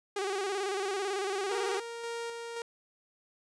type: tone with vibrato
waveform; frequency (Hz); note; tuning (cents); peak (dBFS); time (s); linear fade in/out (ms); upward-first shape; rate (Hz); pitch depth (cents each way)
sawtooth; 393; G4; +4; -27; 0.16-1.8; 5; square; 18; 65
type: tone with tremolo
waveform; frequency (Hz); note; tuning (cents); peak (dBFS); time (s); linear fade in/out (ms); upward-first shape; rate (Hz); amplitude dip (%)
sawtooth; 466.2; A#4; 0; -31; 1.51-2.62; 2; square; 1.9; 35
effects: resampled to 22050 Hz